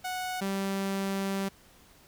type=tone pair in turn; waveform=sawtooth; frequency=737 / 195.21 Hz; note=F#5 / G3; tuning=-7 / -7 cents; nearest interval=octave + major seventh; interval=2300 cents; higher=first; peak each=-28 / -25 dBFS; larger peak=second; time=0.04-0.41 / 0.41-1.49 s; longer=second; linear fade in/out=10 ms; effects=pink hiss -58 dBFS RMS until 2.07 s